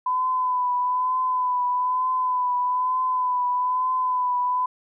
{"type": "tone with vibrato", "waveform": "sine", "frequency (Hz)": 1004, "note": "B5", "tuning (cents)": 28, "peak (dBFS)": -20, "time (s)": [0.06, 4.66], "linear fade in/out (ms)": 5, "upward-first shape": "triangle", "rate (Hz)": 1.1, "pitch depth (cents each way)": 33, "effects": []}